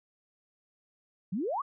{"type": "exponential sweep", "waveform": "sine", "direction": "up", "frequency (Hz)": [165.6, 1231], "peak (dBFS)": -29, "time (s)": [1.32, 1.62], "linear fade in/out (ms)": 10, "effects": []}